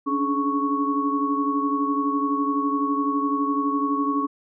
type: tone cluster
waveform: sine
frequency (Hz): 280.3 / 292.2 / 423.9 / 1109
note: C#4 / D4 / G#4 / C#6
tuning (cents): +19 / -9 / +35 / 0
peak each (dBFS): -24 / -28 / -33 / -24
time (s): 0.06-4.27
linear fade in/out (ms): 20
effects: none